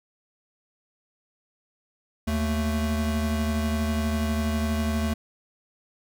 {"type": "tone pair together", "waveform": "square", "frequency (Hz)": [77.78, 221.1], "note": ["D#2", "A3"], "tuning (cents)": [0, 9], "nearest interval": "octave + tritone", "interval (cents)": 1809, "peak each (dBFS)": -27, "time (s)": [2.27, 5.14], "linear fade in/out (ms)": 10, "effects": []}